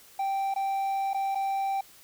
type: tone with dropouts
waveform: triangle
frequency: 782 Hz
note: G5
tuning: 4 cents flat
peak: -24 dBFS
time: 0.19-1.81 s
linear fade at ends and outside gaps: 5 ms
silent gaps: 0.541-0.56 / 1.134-1.144 / 1.349-1.354 s
effects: white hiss -54 dBFS RMS until 2.03 s